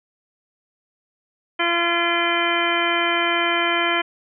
harmonic tone, 342.2 Hz, F4, 35 cents flat, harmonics 1 / 2 / 3 / 4 / 5 / 6 / 7 / 9, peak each -26 / -26 / -26 / -26 / -26 / -26 / -26 / -26 dBFS, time 1.59-4.02 s, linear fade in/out 10 ms, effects none

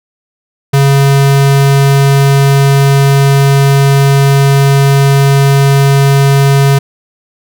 square tone, 138.59 Hz, C#3, in tune, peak -5 dBFS, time 0.73-6.79 s, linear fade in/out 10 ms, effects none

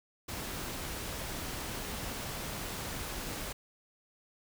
pink noise, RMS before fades -39 dBFS, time 0.28-3.53 s, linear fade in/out 10 ms, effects none

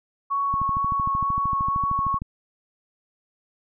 sine tone with vibrato, 1108.7 Hz, C#6, in tune, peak -21 dBFS, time 0.3-2.19 s, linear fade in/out 20 ms, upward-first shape sine, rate 2.1 Hz, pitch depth 12 cents each way
click train, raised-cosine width 5 ms, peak -19 dBFS, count 23, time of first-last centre 0.54-2.219 s, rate 13.1 Hz
effects none

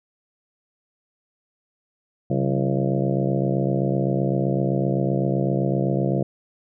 harmonic tone with a mistuned harmonic, 67.8 Hz, C#2, 38 cents flat, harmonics 2 / 3 / 4 / 5 / 6 / 7 / 8 / 9 / 10, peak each -23 / -25 / -32 / -27 / -32 / -32 / -30 / -33 / -33 dBFS, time 2.3-6.23 s, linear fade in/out 5 ms, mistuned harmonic 3, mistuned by -110 cents, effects none

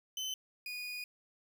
30% pulse tone pair in turn, 3047 / 2465 Hz, G7 / D#7, -50 / -17 cents, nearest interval major third, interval 367 cents, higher first, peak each -33 / -37 dBFS, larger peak first, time 0.17-0.34 / 0.66-1.04 s, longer second, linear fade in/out 2 ms, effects none

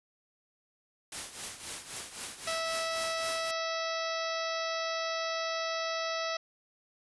white noise with tremolo, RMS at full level -37 dBFS, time 1.12-3.51 s, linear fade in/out 2 ms, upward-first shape triangle, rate 3.8 Hz, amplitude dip 75%
harmonic tone, 654 Hz, E5, 14 cents flat, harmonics 1 / 2 / 3 / 4 / 5 / 6 / 7 / 8 / 9, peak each -35 / -37 / -40 / -43 / -46 / -42 / -45 / -42 / -48 dBFS, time 2.47-6.37 s, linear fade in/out 5 ms
effects resampled to 24000 Hz

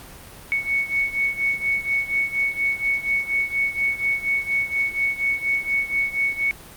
sine beating tone pair, 2217 / 2221.2 Hz, C#7 / C#7, 0 / +3 cents, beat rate 4.2 Hz, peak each -22 / -25 dBFS, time 0.52-6.51 s, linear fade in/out 0 ms, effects pink hiss -42 dBFS RMS until 6.76 s + Opus 48 kbps

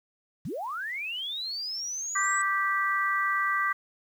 sine linear sweep, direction up, 107.2 to 7970 Hz, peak -31 dBFS, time 0.45-2.42 s, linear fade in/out 5 ms
harmonic tone, 391.6 Hz, G4, 2 cents flat, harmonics 3 / 4 / 5, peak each -27 / -30 / -29 dBFS, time 2.15-3.73 s, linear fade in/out 10 ms
effects 9-bit

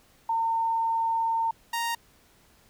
sine / sawtooth tone pair in turn, 909 / 931.3 Hz, A#5 / A#5, -44 / -2 cents, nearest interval unison, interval 42 cents, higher second, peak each -23 dBFS, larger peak neither, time 0.29-1.51 / 1.73-1.95 s, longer first, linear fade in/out 5 ms, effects pink hiss -60 dBFS RMS until 2.69 s

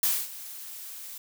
blue noise with ADSR envelope, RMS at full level -23 dBFS, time 0.03-1.18 s, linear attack 3 ms, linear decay 240 ms, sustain -18 dB, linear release 3 ms, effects none

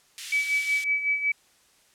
pink high-pass noise, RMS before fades -37 dBFS, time 0.18-0.84 s, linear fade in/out 0 ms, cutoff 2200 Hz, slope 24 dB/octave
sine tone with tremolo, 2291 Hz, D7, 44 cents flat, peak -20 dBFS, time 0.32-1.32 s, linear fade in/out 5 ms, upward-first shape sine, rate 5.4 Hz, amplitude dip 65%
effects white hiss -61 dBFS RMS until 1.94 s + low-pass 10000 Hz 12 dB/octave

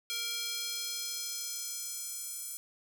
square tone with high-pass filter sweep, 466.8 Hz, A#4, 2 cents sharp, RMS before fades -38 dBFS, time 0.1-2.57 s, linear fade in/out 0 ms, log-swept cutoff 3200 to 9000 Hz, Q 1.4, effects none

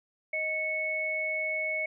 sine tone pair together, 625 / 2207 Hz, D#5 / C#7, +8 / -8 cents, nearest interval octave + minor seventh, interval 2184 cents, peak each -35 / -29 dBFS, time 0.33-1.86 s, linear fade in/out 5 ms, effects none

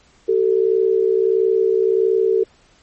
sine tone pair together, 382.8 / 444.3 Hz, G4 / A4, -41 / +17 cents, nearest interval minor third, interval 258 cents, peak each -16 dBFS, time 0.28-2.44 s, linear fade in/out 10 ms, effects pink hiss -54 dBFS RMS until 2.82 s + MP3 32 kbps

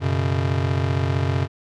square chord, F# suspended fourth, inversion none, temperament just, 92.5 / 123.33 / 138.75 Hz, F#2 / B2 / C#3, 0 / -2 / +2 cents, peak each -23 / -26 / -25 dBFS, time 0-1.48 s, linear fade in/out 50 ms, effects low-pass 4000 Hz 12 dB/octave

